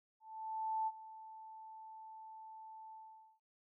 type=tone with ADSR envelope; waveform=sine; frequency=880 Hz; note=A5; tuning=in tune; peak=-33 dBFS; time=0.2-3.4 s; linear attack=670 ms; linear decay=42 ms; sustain=-17 dB; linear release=470 ms; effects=none